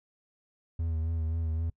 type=tone with vibrato; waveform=triangle; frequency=81.2 Hz; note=E2; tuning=26 cents flat; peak=-26 dBFS; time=0.79-1.7 s; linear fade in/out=5 ms; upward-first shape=sine; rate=3.8 Hz; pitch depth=37 cents each way; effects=noise-tail reverb RT60 0.1 s tail -24 dB re dry